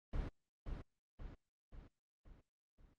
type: noise with echo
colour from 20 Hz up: brown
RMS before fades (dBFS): -40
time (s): 0.13-0.29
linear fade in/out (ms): 5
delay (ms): 530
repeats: 5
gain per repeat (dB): -5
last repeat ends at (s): 2.94
effects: low-pass 4000 Hz 12 dB/octave + Opus 24 kbps